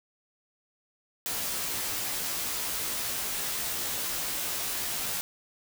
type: noise with comb filter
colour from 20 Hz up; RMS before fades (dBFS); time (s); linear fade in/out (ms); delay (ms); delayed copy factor
white; -32; 1.26-5.21; 0; 15; -0.8
effects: none